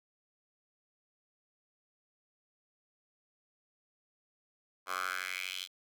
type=tone with high-pass filter sweep; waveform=10% pulse; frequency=92.4 Hz; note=F#2; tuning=2 cents flat; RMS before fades=-38 dBFS; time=4.86-5.68 s; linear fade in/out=50 ms; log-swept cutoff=1000 to 3500 Hz; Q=3.5; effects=none